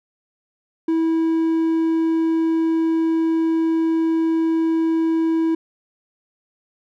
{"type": "tone", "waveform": "triangle", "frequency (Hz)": 325.6, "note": "E4", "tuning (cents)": -21, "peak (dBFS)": -14, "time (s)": [0.88, 5.55], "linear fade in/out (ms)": 5, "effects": []}